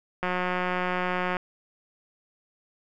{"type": "click train", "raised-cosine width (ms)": 0.5, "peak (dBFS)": -13, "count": 207, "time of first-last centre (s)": [0.23, 1.368], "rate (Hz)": 181, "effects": []}